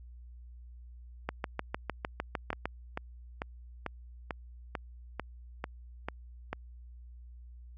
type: two click trains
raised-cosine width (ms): 0.5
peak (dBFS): -19 / -17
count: 10 / 10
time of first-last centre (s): 2.53-6.53 / 1.29-2.656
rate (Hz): 2.25 / 6.59
effects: added 60 Hz sine -47 dBFS peak until 7.77 s